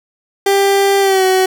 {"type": "tone with pitch glide", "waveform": "30% pulse", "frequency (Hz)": [395.6, 375.6], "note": ["G4", "F#4"], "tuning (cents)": [16, 26], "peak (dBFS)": -7, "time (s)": [0.46, 1.46], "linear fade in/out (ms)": 5, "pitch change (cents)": -90, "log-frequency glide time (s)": [1, 1.24], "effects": []}